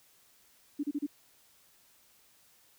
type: tone bursts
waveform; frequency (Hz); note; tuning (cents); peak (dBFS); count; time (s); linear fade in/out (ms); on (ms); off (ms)
sine; 290; D4; -22; -29; 4; 0.79-1.066; 10; 45; 32
effects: white hiss -64 dBFS RMS until 2.78 s